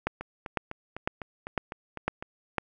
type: two click trains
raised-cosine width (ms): 0.5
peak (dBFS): -21 / -11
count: 9 / 6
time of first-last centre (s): 0.21-2.225 / 0.07-2.583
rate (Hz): 3.97 / 1.99
effects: none